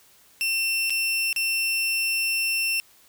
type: tone with dropouts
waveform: sawtooth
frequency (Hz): 2700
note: E7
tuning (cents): +41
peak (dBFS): -19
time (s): 0.41-2.8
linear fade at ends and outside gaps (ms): 0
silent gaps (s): 0.897-0.904 / 1.328-1.362
effects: white hiss -56 dBFS RMS until 3.08 s